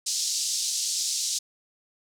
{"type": "band-pass noise", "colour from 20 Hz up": "white", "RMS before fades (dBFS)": -28, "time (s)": [0.06, 1.39], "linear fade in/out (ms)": 10, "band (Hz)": [4300, 7400], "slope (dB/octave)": 24, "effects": []}